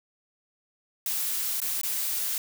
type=noise with dropouts; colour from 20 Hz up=blue; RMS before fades=-29 dBFS; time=1.06-2.38 s; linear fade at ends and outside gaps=1 ms; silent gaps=1.602-1.617 / 1.814-1.833 s; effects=none